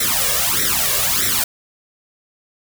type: noise with flanger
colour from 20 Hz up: white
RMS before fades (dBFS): -18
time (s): 0-1.44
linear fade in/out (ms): 5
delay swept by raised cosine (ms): 0.52 to 1.82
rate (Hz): 1.6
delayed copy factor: +0.95
effects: none